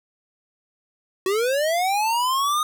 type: linear sweep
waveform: square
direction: up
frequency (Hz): 367.1 to 1244.5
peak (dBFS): -20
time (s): 1.26-2.63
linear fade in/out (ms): 2
effects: none